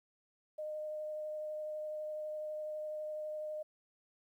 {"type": "tone with vibrato", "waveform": "sine", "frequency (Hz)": 612, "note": "D#5", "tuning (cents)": -29, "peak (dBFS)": -38, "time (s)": [0.58, 3.63], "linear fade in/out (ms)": 10, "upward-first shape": "sine", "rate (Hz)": 12, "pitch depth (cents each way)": 9, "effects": ["12-bit"]}